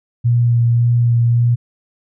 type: tone with vibrato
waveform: sine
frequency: 118.8 Hz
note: A#2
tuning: 33 cents sharp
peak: -10 dBFS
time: 0.24-1.56 s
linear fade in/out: 20 ms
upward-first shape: sine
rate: 1.8 Hz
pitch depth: 14 cents each way
effects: none